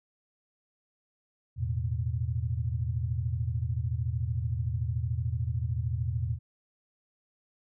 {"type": "chord", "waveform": "sine", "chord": "E suspended fourth", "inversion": "none", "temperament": "equal", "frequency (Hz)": [82.41, 110, 123.47], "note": ["E2", "A2", "B2"], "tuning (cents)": [0, 0, 0], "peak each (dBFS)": -32, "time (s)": [1.56, 6.39], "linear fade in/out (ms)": 50, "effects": []}